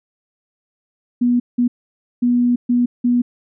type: tone bursts at uneven times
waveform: sine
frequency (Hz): 243.3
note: B3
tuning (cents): -26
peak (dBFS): -12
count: 5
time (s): 1.21-1.4 / 1.58-1.68 / 2.22-2.56 / 2.69-2.86 / 3.04-3.22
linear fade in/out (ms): 10
effects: none